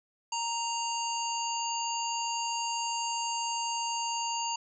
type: harmonic tone with a mistuned harmonic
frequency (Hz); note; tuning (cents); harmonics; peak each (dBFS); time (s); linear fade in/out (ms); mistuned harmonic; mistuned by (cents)
932.3; A#5; 0; 1 / 3 / 5 / 7 / 8; -32 / -37 / -39 / -40 / -41; 0.32-4.56; 5; 8; -61
effects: none